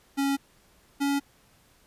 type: tone pair in turn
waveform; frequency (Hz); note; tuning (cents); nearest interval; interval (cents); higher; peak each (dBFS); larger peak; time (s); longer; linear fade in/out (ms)
square; 276.8 / 281; C#4 / C#4; -2 / +24; unison; 26; second; -24; neither; 0.17-0.37 / 1-1.2; neither; 20
effects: pink hiss -61 dBFS RMS until 1.86 s + resampled to 32000 Hz